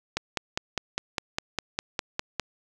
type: click train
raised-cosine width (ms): 0.2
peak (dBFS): -9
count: 12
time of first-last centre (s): 0.17-2.397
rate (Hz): 4.94
effects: none